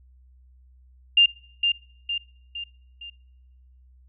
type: tone with echo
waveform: sine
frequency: 2800 Hz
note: F7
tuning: 4 cents sharp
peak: -12 dBFS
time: 1.17-1.26 s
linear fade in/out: 5 ms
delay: 460 ms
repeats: 4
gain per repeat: -6 dB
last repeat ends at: 3.1 s
effects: noise-tail reverb RT60 1.0 s tail -25 dB re dry + added 63 Hz sine -51 dBFS peak until 4.08 s